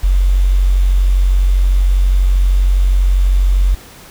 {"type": "tone with quantisation", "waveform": "sine", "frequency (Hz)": 46.25, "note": "F#1", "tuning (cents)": 0, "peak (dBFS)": -8, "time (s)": [0.03, 3.75], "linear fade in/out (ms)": 10, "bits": 6, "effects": ["pink hiss -38 dBFS RMS until 4.1 s"]}